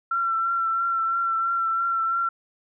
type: tone with vibrato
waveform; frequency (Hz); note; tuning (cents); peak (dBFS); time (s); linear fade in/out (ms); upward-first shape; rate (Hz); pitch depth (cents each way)
sine; 1354; E6; +46; -21; 0.11-2.29; 5; triangle; 3; 27
effects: none